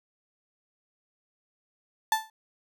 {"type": "tone with exponential decay", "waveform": "35% pulse", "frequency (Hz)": 880, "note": "A5", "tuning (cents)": 0, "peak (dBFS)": -17, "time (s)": [2.12, 2.3], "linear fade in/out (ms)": 2, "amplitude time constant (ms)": 39, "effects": []}